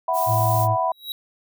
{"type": "chord", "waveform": "sine", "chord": "E suspended second", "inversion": "none", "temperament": "just", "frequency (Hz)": [659.3, 741.7, 988.9], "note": ["E5", "F#5", "B5"], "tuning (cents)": [0, 4, 2], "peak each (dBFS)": [-24, -24, -22], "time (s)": [0.08, 0.92], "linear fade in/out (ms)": 5}
{"type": "noise", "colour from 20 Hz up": "violet", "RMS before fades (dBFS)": -30, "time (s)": [0.13, 0.68], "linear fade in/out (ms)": 50}
{"type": "tone", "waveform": "triangle", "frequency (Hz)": 110, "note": "A2", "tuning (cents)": 0, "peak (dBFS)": -18, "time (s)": [0.26, 0.77], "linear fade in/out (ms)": 50}
{"type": "tone with exponential growth", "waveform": "square", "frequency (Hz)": 3861, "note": "B7", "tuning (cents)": -40, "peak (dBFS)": -24, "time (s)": [0.92, 1.12], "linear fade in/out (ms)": 1, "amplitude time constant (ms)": 43}
{"effects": []}